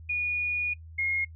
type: tone pair in turn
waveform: sine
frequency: 2450 / 2148 Hz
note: D#7 / C7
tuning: -27 / +45 cents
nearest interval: major second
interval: 228 cents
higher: first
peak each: -25 / -25 dBFS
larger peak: neither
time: 0.09-0.74 / 0.98-1.25 s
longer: first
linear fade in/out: 10 ms
effects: noise-tail reverb RT60 0.1 s tail -22 dB re dry + added 81 Hz sine -43 dBFS peak until 1.35 s